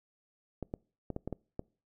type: clicks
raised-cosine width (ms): 2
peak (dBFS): -23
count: 7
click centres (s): 0.627 / 0.739 / 1.103 / 1.164 / 1.276 / 1.327 / 1.594
effects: noise-tail reverb RT60 0.4 s tail -25 dB re dry